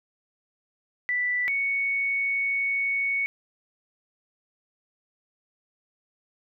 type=tone pair in turn; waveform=sine; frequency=1975.5 / 2222 Hz; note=B6 / C#7; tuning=0 / +4 cents; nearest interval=major second; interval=204 cents; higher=second; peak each=-23 dBFS; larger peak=neither; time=1.09-1.48 / 1.48-3.26 s; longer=second; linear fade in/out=0 ms; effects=none